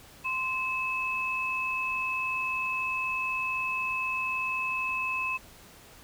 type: tone pair together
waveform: sine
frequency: 1036.4 / 2592 Hz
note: C6 / E7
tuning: -17 / -30 cents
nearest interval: octave + major third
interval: 1587 cents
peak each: -33 / -29 dBFS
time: 0.24-5.38 s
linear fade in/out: 20 ms
effects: pink hiss -52 dBFS RMS until 6.03 s